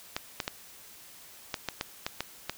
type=clicks; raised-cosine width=0.2 ms; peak=-13 dBFS; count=9; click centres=0.165 / 0.402 / 0.479 / 1.542 / 1.687 / 1.811 / 2.065 / 2.206 / 2.496 s; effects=white hiss -51 dBFS RMS until 2.57 s